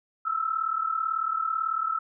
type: tone pair together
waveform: sine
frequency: 1300 / 1338.1 Hz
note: E6 / E6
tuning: -24 / +26 cents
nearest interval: minor second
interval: 50 cents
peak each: -27 / -29 dBFS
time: 0.25-1.99 s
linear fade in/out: 10 ms
effects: none